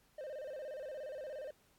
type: tone with vibrato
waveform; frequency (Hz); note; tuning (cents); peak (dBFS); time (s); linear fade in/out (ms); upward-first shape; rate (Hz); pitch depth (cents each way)
triangle; 565; C#5; +33; -40; 0.18-1.51; 5; square; 17; 130
effects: pink hiss -71 dBFS RMS until 1.78 s + AAC 64 kbps